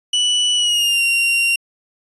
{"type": "tone with pitch glide", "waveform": "40% pulse", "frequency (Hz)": [2960, 2762], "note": ["F#7", "F7"], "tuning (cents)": [0, -20], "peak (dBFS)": -13, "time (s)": [0.13, 1.56], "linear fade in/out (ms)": 5, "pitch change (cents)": -120, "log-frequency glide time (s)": [0.55, 1.02], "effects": ["resampled to 24000 Hz"]}